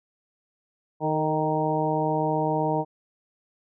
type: harmonic tone with a mistuned harmonic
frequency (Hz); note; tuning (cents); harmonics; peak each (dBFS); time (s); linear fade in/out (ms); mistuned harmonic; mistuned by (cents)
155.56; D#3; 0; 1 / 2 / 3 / 4 / 5 / 6; -29 / -29 / -29 / -29 / -29 / -29; 1-2.85; 50; 3; -28
effects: none